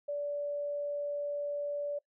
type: tone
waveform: sine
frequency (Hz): 579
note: D5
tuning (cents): -25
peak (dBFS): -32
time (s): 0.08-1.99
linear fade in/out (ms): 10
effects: noise-tail reverb RT60 0.1 s tail -22 dB re dry